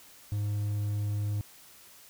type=tone; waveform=triangle; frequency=103.6 Hz; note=G#2; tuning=4 cents flat; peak=-26 dBFS; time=0.32-1.41 s; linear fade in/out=0 ms; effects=white hiss -54 dBFS RMS until 2.09 s